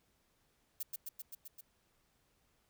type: noise with echo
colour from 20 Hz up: violet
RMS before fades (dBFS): -39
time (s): 0.8-0.83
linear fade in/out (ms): 5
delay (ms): 130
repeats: 6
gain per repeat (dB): -2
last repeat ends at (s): 1.61
effects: pink hiss -75 dBFS RMS until 2.69 s